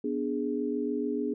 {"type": "chord", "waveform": "sine", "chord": "G# diminished", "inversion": "first", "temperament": "equal", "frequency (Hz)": [246.9, 293.7, 415.3], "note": ["B3", "D4", "G#4"], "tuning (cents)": [0, 0, 0], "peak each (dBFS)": -32, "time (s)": [0.04, 1.34], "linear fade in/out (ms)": 5, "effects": []}